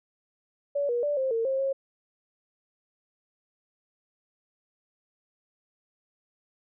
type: tone with pitch steps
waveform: sine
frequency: 570 / 479.7 / 584 / 528 / 455.6 / 534 / 542 Hz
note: C#5 / A#4 / D5 / C5 / A#4 / C5 / C#5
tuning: +48 / +50 / -10 / +16 / -40 / +35 / -39 cents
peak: -24 dBFS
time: 0.75-1.73 s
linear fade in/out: 10 ms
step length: 140 ms
effects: none

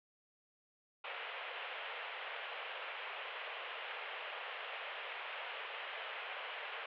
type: band-pass noise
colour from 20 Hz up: white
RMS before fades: -45 dBFS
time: 1.04-6.86 s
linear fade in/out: 5 ms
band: 450 to 3100 Hz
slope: 48 dB/octave
effects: none

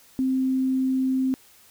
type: tone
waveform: sine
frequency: 261.6 Hz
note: C4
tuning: in tune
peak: -20 dBFS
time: 0.19-1.34 s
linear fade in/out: 0 ms
effects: white hiss -54 dBFS RMS until 1.7 s

